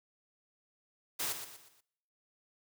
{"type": "noise with echo", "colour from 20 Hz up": "white", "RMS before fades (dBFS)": -35, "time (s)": [1.19, 1.33], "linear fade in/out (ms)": 10, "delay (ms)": 120, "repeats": 4, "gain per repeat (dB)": -8, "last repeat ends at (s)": 1.81, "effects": ["noise-tail reverb RT60 0.9 s tail -26 dB re dry", "high-pass 100 Hz 12 dB/octave"]}